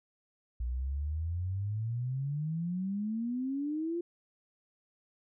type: exponential sweep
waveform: sine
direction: up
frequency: 58.27 to 350.1 Hz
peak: -31 dBFS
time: 0.6-4.01 s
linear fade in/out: 5 ms
effects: none